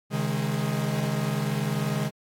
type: chord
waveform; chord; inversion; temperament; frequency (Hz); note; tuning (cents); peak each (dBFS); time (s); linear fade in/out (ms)
45% pulse; C# suspended second; none; equal with one note detuned; 135.27 / 155.56 / 207.7; C#3 / D#3 / G#3; -42 / 0 / 0; -29 / -29 / -30; 0.1-2.11; 50
effects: AAC 64 kbps